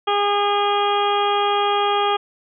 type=harmonic tone; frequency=407.9 Hz; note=G#4; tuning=31 cents flat; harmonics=1 / 2 / 3 / 4 / 5 / 6 / 7 / 8; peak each=-22 / -20 / -22 / -34 / -36 / -32 / -33 / -27 dBFS; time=0.07-2.17 s; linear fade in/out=10 ms; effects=none